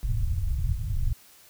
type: low-pass noise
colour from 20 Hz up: pink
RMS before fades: -26 dBFS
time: 0.03-1.13 s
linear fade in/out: 0 ms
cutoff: 130 Hz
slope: 48 dB/octave
effects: white hiss -54 dBFS RMS until 1.49 s